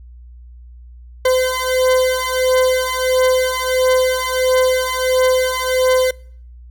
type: beating tone pair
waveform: 40% pulse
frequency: 512 / 513.5 Hz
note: C5 / C5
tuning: -38 / -33 cents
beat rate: 1.5 Hz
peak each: -16 dBFS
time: 1.25-6.11 s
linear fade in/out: 5 ms
effects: noise-tail reverb RT60 0.6 s tail -26 dB re dry + added 60 Hz sine -36 dBFS peak until 6.7 s